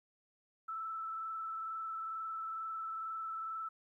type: tone with frequency modulation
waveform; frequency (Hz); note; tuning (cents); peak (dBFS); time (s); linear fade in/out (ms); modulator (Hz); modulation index
sine; 1318.5; E6; 0; -38; 0.68-3.69; 10; 22.2; 0.77
effects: 13-bit